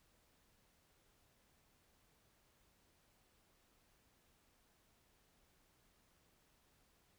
silence, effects pink hiss -74 dBFS RMS until 7.18 s

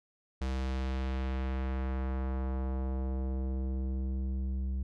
square tone with low-pass filter sweep, 65.41 Hz, C2, in tune, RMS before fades -33 dBFS, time 0.41-4.83 s, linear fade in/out 5 ms, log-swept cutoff 6200 to 160 Hz, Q 0.87, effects none

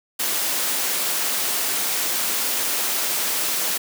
white high-pass noise, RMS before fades -23 dBFS, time 0.19-3.78 s, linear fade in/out 10 ms, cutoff 240 Hz, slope 12 dB/octave, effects none

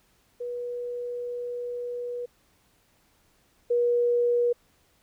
sine tone pair in turn, 485.6 / 480.6 Hz, B4 / B4, -29 / -47 cents, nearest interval unison, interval 18 cents, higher first, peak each -30 / -20 dBFS, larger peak second, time 0.4-2.26 / 3.7-4.53 s, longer first, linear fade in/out 10 ms, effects pink hiss -65 dBFS RMS until 5.02 s

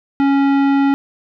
sine tone with tanh clipping, 277.2 Hz, C#4, in tune, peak -13 dBFS, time 0.2-0.94 s, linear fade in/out 0 ms, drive 16 dB, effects none

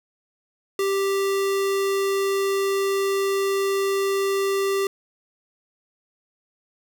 square tone, 392.4 Hz, G4, 2 cents sharp, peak -21 dBFS, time 0.79-4.87 s, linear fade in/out 2 ms, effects none

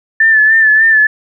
sine tone with vibrato, 1760 Hz, A6, in tune, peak -5 dBFS, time 0.2-1.07 s, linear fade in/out 5 ms, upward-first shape sine, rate 3.4 Hz, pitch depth 42 cents each way, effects none

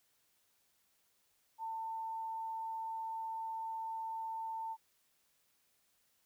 sine tone, 896 Hz, A5, 31 cents sharp, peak -38 dBFS, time 1.58-4.77 s, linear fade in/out 50 ms, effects white hiss -75 dBFS RMS until 6.25 s

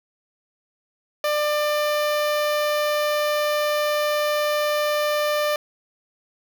sawtooth tone with notch filter, 596 Hz, D5, 25 cents sharp, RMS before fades -22 dBFS, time 1.24-5.56 s, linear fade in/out 2 ms, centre 8100 Hz, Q 1.5, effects none

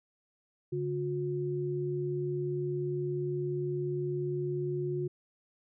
sine tone pair together, 142.87 / 360 Hz, D3 / F#4, -47 / -47 cents, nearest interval octave + major third, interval 1600 cents, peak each -34 / -32 dBFS, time 0.72-5.08 s, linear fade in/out 10 ms, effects none

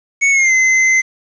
square tone with pitch glide, 2217 to 2057 Hz, C#7 to C7, 0 to -30 cents, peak -10 dBFS, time 0.21-1.02 s, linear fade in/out 20 ms, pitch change -130 cents, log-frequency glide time 0.31-0.53 s, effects resampled to 16000 Hz + 7-bit

